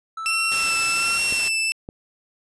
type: tone with pitch glide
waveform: triangle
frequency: 1318.5 to 1361.8 Hz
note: E6 to F6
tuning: 0 to -44 cents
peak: -26 dBFS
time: 0.17-1.18 s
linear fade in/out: 5 ms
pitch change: +56 cents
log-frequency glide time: 0.49-1 s
type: tone with vibrato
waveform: sawtooth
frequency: 2682 Hz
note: E7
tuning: 29 cents sharp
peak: -17 dBFS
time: 0.26-1.72 s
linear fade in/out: 0 ms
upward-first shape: sine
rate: 1.3 Hz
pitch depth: 26 cents each way
type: noise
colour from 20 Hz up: white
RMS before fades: -29 dBFS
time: 0.51-1.49 s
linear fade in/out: 10 ms
type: clicks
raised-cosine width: 2 ms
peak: -21 dBFS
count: 2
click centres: 1.325 / 1.889 s
effects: resampled to 24000 Hz